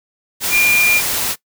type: tone in noise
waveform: sine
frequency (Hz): 2400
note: D7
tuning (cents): +37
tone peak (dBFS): -11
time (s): 0.5-1.02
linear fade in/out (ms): 50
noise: white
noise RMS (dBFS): -19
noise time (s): 0.4-1.36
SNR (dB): +5
effects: noise-tail reverb RT60 0.1 s tail -19 dB re dry